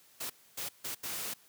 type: noise bursts at uneven times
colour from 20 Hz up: white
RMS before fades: -38 dBFS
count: 4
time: 0.2-0.3 / 0.57-0.69 / 0.84-0.95 / 1.03-1.34 s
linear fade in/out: 10 ms
effects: white hiss -62 dBFS RMS until 1.48 s + high-pass 80 Hz 12 dB/octave